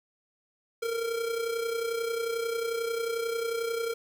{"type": "tone with amplitude modulation", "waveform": "square", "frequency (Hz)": 460.9, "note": "A#4", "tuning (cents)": -20, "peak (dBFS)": -27, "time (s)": [0.82, 3.94], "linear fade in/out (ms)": 10, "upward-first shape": "sine", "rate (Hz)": 31.2, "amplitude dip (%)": 55, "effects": ["9-bit"]}